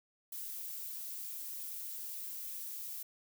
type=noise; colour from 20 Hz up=violet; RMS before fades=-43 dBFS; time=0.32-3.03 s; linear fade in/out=5 ms; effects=none